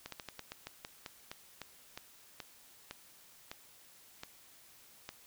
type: slowing click train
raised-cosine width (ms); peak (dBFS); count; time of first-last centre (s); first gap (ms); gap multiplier
0.2; -25; 17; 0.06-5.091; 63; 1.19
effects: white hiss -60 dBFS RMS until 5.26 s